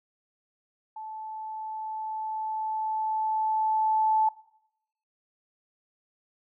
sine tone with level ramp, 872 Hz, A5, 16 cents flat, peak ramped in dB -36 to -19 dBFS, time 0.96-4.29 s, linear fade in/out 5 ms, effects noise-tail reverb RT60 0.8 s tail -21 dB re dry

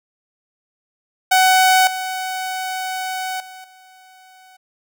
sawtooth tone with level steps, 749 Hz, F#5, 21 cents sharp, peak -7 / -19 / -32 / -41 dBFS, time 1.31-4.57 s, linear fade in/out 10 ms, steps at 1.87 / 3.4 / 3.64 s, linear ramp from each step 2 ms, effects none

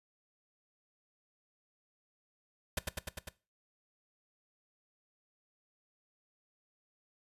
pink noise with echo, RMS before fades -32 dBFS, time 2.77-2.79 s, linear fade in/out 5 ms, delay 100 ms, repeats 5, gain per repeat -2 dB, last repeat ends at 3.29 s, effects noise-tail reverb RT60 0.3 s tail -18 dB re dry + resampled to 32000 Hz

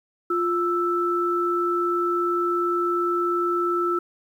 sine tone pair together, 350 / 1321.4 Hz, F4 / E6, +4 / +4 cents, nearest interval octave + major seventh, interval 2300 cents, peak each -23 dBFS, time 0.3-3.99 s, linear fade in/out 5 ms, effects 9-bit

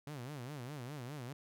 sawtooth tone with vibrato, 134.5 Hz, C3, 48 cents sharp, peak -39 dBFS, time 0.07-1.33 s, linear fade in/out 2 ms, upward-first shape sine, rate 4.9 Hz, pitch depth 220 cents each way, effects none

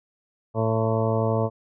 harmonic tone with a mistuned harmonic, 111.7 Hz, A2, 27 cents sharp, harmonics 1 / 2 / 3 / 4 / 5 / 6 / 8 / 9 / 10, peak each -24 / -29 / -34 / -27 / -28 / -29 / -33 / -36 / -37 dBFS, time 0.54-1.5 s, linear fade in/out 50 ms, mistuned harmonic 9, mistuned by +32 cents, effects none

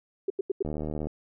sine tone bursts, 390 Hz, G4, 9 cents flat, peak -23 dBFS, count 4, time 0.28-0.626 s, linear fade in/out 5 ms, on 22 ms, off 86 ms
click train, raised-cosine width 2 ms, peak -20 dBFS, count 33, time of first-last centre 0.65-1.07 s, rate 76.2 Hz
effects none

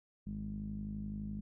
sawtooth tone with low-pass filter, 51.8 Hz, G#1, 4 cents flat, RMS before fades -41 dBFS, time 0.26-1.41 s, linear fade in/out 10 ms, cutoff 200 Hz, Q 9.6, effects none

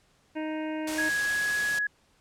harmonic tone, 311.1 Hz, D#4, in tune, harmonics 1 / 2 / 3 / 5 / 6 / 7 / 8 / 9, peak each -31 / -37 / -41 / -45 / -47 / -48 / -49 / -50 dBFS, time 0.35-1.1 s, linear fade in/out 20 ms
white noise, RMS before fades -34 dBFS, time 0.87-1.79 s, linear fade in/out 5 ms
sine tone with pitch glide, 1661.2 to 1677.6 Hz, G#6 to G#6, 0 to +17 cents, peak -25 dBFS, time 0.98-1.87 s, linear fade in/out 5 ms, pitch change +17 cents, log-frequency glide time 1.08-1.55 s
effects pink hiss -65 dBFS RMS until 2.2 s + low-pass 9000 Hz 12 dB/octave

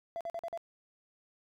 triangle tone bursts, 675 Hz, E5, 41 cents sharp, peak -32 dBFS, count 5, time 0.16-0.575 s, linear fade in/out 0 ms, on 47 ms, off 45 ms, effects tanh soft clip ceiling -31 dBFS

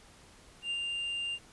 triangle tone with ADSR envelope, 2794 Hz, F7, in tune, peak -29 dBFS, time 0.62-1.39 s, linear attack 85 ms, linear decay 58 ms, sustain -2 dB, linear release 53 ms, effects pink hiss -57 dBFS RMS until 1.52 s + resampled to 24000 Hz

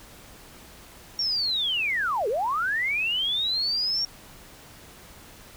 sine linear two-way sweep, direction down then up, 5588 to 390.8 to 5588 Hz, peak -23 dBFS, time 1.19-4.05 s, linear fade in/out 2 ms, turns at 2.28 s, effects pink hiss -48 dBFS RMS until 5.56 s

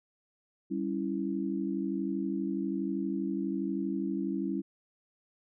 sine chord, C# diminished, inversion second, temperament equal, 196 / 277.2 / 329.6 Hz, G3 / C#4 / E4, 0 / 0 / 0 cents, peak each -34 dBFS, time 0.7-4.62 s, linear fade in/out 20 ms, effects none

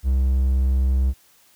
triangle tone, 65.41 Hz, C2, in tune, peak -14 dBFS, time 0.03-1.14 s, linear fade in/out 50 ms, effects white hiss -56 dBFS RMS until 1.55 s

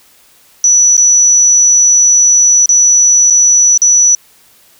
sine tone with dropouts, 5920 Hz, F#8, in tune, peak -4 dBFS, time 0.64-4.15 s, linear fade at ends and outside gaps 1 ms, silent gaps 0.968-0.978 / 2.659-2.691 / 3.301-3.306 / 3.776-3.818 s, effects white hiss -46 dBFS RMS until 4.79 s

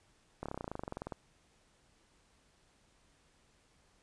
slowing click train, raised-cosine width 1 ms, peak -25 dBFS, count 19, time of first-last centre 0.43-1.122 s, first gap 27 ms, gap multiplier 1.04, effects pink hiss -69 dBFS RMS until 4.02 s + resampled to 22050 Hz

